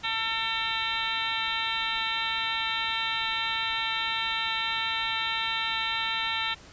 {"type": "harmonic tone with a mistuned harmonic", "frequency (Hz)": 449.6, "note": "A4", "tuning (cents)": 37, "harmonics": [2, 3, 4, 5, 6, 7, 8, 9], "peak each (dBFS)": [-35, -35, -35, -35, -35, -35, -35, -35], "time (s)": [0.03, 6.55], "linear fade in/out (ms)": 20, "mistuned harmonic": 9, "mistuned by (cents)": -45, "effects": ["pink hiss -50 dBFS RMS until 6.72 s", "resampled to 16000 Hz"]}